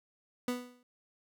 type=tone with exponential decay; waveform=30% pulse; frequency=246.9 Hz; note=B3; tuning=in tune; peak=-26 dBFS; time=0.48-0.83 s; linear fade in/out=2 ms; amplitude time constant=76 ms; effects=none